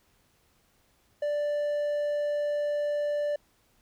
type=tone; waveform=triangle; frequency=587.3 Hz; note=D5; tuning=in tune; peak=-24 dBFS; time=1.22-3.36 s; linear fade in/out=5 ms; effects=pink hiss -67 dBFS RMS until 3.81 s